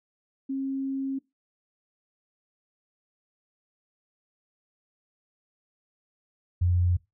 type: tone pair in turn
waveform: sine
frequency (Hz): 270 / 88.6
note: C#4 / F2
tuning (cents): -45 / +25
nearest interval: octave + perfect fifth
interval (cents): 1930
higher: first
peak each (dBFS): -27 / -20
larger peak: second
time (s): 0.49-1.19 / 6.61-6.97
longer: first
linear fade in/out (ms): 10
effects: noise-tail reverb RT60 0.2 s tail -21 dB re dry